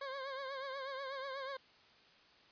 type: tone with vibrato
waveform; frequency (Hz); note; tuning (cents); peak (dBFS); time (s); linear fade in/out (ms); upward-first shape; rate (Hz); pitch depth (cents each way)
20% pulse; 540; C#5; -45; -36; 0.01-1.57; 5; triangle; 8.2; 79
effects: white hiss -64 dBFS RMS until 2.51 s + resampled to 11025 Hz